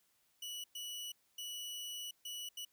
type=tone bursts at uneven times; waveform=sawtooth; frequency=2945 Hz; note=F#7; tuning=9 cents flat; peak=-39 dBFS; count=5; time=0.42-0.64 / 0.75-1.12 / 1.38-2.11 / 2.25-2.49 / 2.57-2.65 s; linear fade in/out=5 ms; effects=white hiss -75 dBFS RMS until 2.72 s